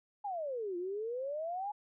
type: exponential two-way sweep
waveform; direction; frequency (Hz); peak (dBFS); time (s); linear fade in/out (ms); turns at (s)
sine; down then up; 846 to 343.5 to 846; -35; 0.24-1.72; 10; 0.77
effects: none

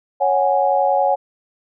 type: chord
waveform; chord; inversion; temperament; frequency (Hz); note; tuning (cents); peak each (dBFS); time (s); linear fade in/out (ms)
sine; C# suspended fourth; none; equal; 554.4 / 740 / 830.6; C#5 / F#5 / G#5; 0 / 0 / 0; -18; 0.2-1.16; 20
effects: none

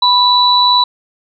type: tone pair together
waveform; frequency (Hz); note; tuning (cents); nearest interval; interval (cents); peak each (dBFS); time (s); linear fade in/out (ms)
sine; 987.8 / 3951; B5 / B7; 0 / 0; 2 octaves; 2400; -10; 0.02-0.84; 5
effects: none

